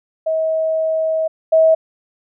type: tone pair in turn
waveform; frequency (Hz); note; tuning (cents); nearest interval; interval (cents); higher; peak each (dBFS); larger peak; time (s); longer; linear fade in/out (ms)
sine; 639 / 642.4; D#5 / E5; +46 / -45; unison; 9; second; -15 / -8; second; 0.26-1.28 / 1.52-1.75; first; 10
effects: none